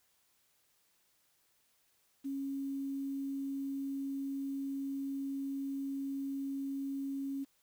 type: tone with quantisation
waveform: sine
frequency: 274.4 Hz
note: C#4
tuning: 17 cents flat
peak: -35 dBFS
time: 2.24-7.45 s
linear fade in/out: 20 ms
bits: 10
effects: white hiss -73 dBFS RMS until 7.62 s